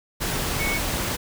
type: tone in noise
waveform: sine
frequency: 2217 Hz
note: C#7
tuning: in tune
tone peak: -25 dBFS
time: 0.59-0.79 s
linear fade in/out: 20 ms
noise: pink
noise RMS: -26 dBFS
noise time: 0.2-1.17 s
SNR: -2 dB
effects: none